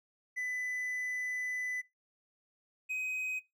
triangle tone pair in turn, 1999 / 2519 Hz, B6 / D#7, +20 / +21 cents, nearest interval major third, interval 401 cents, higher second, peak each -32 / -31 dBFS, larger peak second, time 0.36-1.82 / 2.89-3.4 s, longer first, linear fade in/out 20 ms, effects noise-tail reverb RT60 0.2 s tail -20 dB re dry

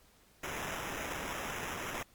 violet noise with sample-and-hold, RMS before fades -39 dBFS, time 0.43-2.03 s, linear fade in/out 5 ms, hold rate 4410 Hz, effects pink hiss -64 dBFS RMS until 2.14 s + MP3 96 kbps

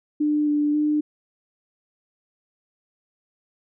sine tone with pitch steps, 298.8 / 295.2 / 300.3 Hz, D4 / D4 / D4, +30 / +9 / +39 cents, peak -18 dBFS, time 0.2-1.01 s, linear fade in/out 10 ms, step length 270 ms, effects none

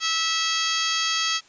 harmonic tone, 652 Hz, E5, 19 cents flat, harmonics 2 / 3 / 4 / 5 / 6 / 7 / 8 / 9 / 10, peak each -29 / -31 / -31 / -27 / -34 / -29 / -32 / -39 / -31 dBFS, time 0-1.41 s, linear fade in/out 50 ms, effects white hiss -54 dBFS RMS until 1.48 s + resampled to 16000 Hz

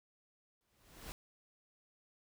pink noise with exponential growth, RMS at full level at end -45 dBFS, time 0.61-1.12 s, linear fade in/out 0 ms, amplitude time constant 110 ms, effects none

